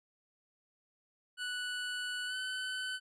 25% pulse tone with pitch glide, 1480 to 1512 Hz, F#6 to F#6, 0 to +37 cents, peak -32 dBFS, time 1.37-3 s, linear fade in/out 50 ms, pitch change +37 cents, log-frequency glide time 2.26-2.36 s, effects low-pass 9000 Hz 12 dB/octave

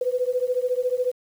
sine beating tone pair, 493.9 / 507.9 Hz, B4 / B4, 0 / +48 cents, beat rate 14 Hz, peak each -24 / -24 dBFS, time 0.01-1.12 s, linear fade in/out 5 ms, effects 8-bit

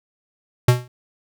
square tone with exponential decay, 123.47 Hz, B2, in tune, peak -8 dBFS, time 0.68-0.88 s, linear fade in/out 5 ms, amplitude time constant 42 ms, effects none

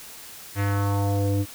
square tone with low-pass filter sweep, 100.3 Hz, G2, 40 cents sharp, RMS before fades -23 dBFS, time 0.55-1.46 s, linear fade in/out 50 ms, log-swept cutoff 2200 to 350 Hz, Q 2.3, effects white hiss -42 dBFS RMS until 1.54 s

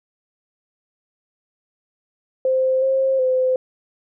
sine tone with pitch steps, 521 / 532 / 514 Hz, C5 / C5 / C5, -7 / +29 / -31 cents, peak -15 dBFS, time 2.45-3.56 s, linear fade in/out 2 ms, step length 370 ms, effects none

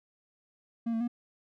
triangle tone with pitch steps, 231.1 / 225.9 / 239.1 Hz, A#3 / A3 / A#3, -15 / +46 / +44 cents, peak -26 dBFS, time 0.86-1.079 s, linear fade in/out 10 ms, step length 73 ms, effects none

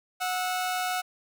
sawtooth tone pair together, 733 / 1306 Hz, F#5 / E6, -16 / -17 cents, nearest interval minor seventh, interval 999 cents, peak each -24 / -31 dBFS, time 0.2-1.02 s, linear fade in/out 20 ms, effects none

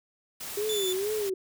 white noise, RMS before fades -38 dBFS, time 0.4-1.3 s, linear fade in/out 10 ms
sine tone with vibrato, 400 Hz, G4, 35 cents sharp, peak -27 dBFS, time 0.57-1.34 s, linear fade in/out 5 ms, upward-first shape sine, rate 2.2 Hz, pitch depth 140 cents each way
sawtooth tone, 3500 Hz, A7, 10 cents flat, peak -27 dBFS, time 0.69-0.93 s, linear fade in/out 5 ms
effects none

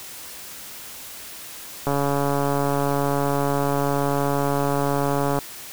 click train, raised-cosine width 1 ms, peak -9 dBFS, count 497, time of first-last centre 1.87-5.388 s, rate 141 Hz, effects white hiss -38 dBFS RMS until 5.72 s

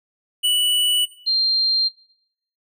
square / sine tone pair in turn, 2956 / 4180 Hz, F#7 / C8, -2 / -2 cents, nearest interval tritone, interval 600 cents, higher second, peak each -16 dBFS, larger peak neither, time 0.43-1.06 / 1.26-1.89 s, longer neither, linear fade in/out 20 ms, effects noise-tail reverb RT60 0.7 s tail -19 dB re dry

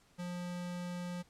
square tone, 177 Hz, F3, 23 cents sharp, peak -39 dBFS, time 0.18-1.23 s, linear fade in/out 20 ms, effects pink hiss -67 dBFS RMS until 1.29 s + low-pass 10000 Hz 12 dB/octave

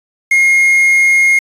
triangle tone with quantisation, 2143 Hz, C7, 41 cents sharp, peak -5 dBFS, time 0.31-1.39 s, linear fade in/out 5 ms, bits 5, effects resampled to 32000 Hz

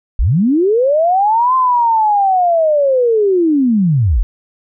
sine linear two-way sweep, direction up then down, 35.69 to 1046.5 to 35.69 Hz, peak -9 dBFS, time 0.19-4.23 s, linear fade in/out 0 ms, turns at 1.55 s, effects none

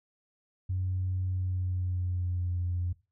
sine tone with pitch glide, 92.5 to 88.58 Hz, F#2 to F2, 0 to +25 cents, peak -27 dBFS, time 0.69-2.93 s, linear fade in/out 10 ms, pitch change -75 cents, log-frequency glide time 1.3-2.6 s, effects noise-tail reverb RT60 0.3 s tail -20 dB re dry + tanh soft clip ceiling -23 dBFS

